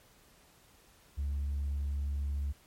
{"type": "tone with tanh clipping", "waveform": "triangle", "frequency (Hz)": 70.8, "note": "C#2", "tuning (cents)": 37, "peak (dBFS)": -31, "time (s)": [1.17, 2.53], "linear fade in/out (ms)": 20, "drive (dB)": 6, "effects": ["pink hiss -62 dBFS RMS until 2.66 s", "MP3 64 kbps"]}